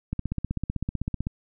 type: click train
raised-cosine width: 5 ms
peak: -15 dBFS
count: 19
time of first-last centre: 0.13-1.269 s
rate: 15.8 Hz
effects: none